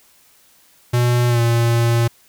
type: tone with pitch glide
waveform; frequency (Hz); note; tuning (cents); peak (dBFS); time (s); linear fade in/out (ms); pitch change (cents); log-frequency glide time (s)
square; 121.6 to 117.19; B2 to A#2; -26 to +10; -14; 0.93-2.08; 10; -64; 1.28-1.4
effects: white hiss -53 dBFS RMS until 2.28 s